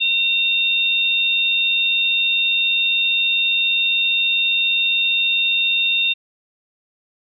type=tone pair together; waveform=sine; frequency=2732 / 3647 Hz; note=F7 / A#7; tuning=-39 / -39 cents; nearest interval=perfect fourth; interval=500 cents; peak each=-18 dBFS; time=0-6.14 s; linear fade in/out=20 ms; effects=none